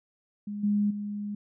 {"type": "tone with level steps", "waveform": "sine", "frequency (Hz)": 206.1, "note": "G#3", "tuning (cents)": -13, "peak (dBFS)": [-32, -22, -31], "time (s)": [0.47, 1.35], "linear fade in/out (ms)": 5, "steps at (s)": [0.63, 0.9], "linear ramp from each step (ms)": 10, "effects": []}